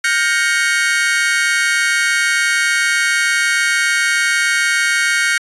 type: chord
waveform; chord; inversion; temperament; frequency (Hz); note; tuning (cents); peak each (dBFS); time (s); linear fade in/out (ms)
40% pulse; G half-diminished seventh; third; equal with one note detuned; 1421.3 / 1568 / 1864.7 / 2217; F6 / G6 / Bb6 / Db7; +30 / 0 / 0 / 0; -18; 0.04-5.38; 5
effects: resampled to 24000 Hz